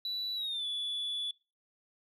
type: tone with pitch glide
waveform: sine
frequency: 3951 to 3440 Hz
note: B7 to A7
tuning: 0 to -40 cents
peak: -31 dBFS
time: 0.05-1.31 s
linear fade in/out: 2 ms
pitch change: -240 cents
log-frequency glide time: 0.35-0.66 s
effects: noise-tail reverb RT60 0.3 s tail -23 dB re dry + tanh soft clip ceiling -31 dBFS